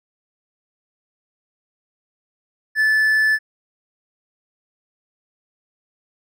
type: tone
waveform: triangle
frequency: 1743 Hz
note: A6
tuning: 17 cents flat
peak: -12 dBFS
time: 2.75-3.39 s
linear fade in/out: 50 ms
effects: none